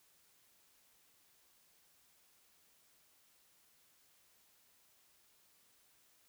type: silence
effects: white hiss -70 dBFS RMS until 6.28 s